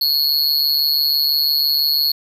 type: tone with amplitude modulation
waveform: square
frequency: 4343 Hz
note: C#8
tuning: 36 cents flat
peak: -11 dBFS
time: 0.01-2.12 s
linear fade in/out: 5 ms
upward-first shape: sine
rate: 146 Hz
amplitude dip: 90%
effects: 8-bit